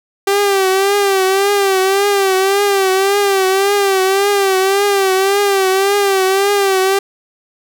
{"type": "tone with vibrato", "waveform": "sawtooth", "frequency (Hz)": 391.5, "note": "G4", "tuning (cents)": -2, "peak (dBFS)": -7, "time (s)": [0.27, 6.99], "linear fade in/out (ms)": 5, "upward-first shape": "triangle", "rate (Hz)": 1.8, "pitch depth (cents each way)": 79, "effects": []}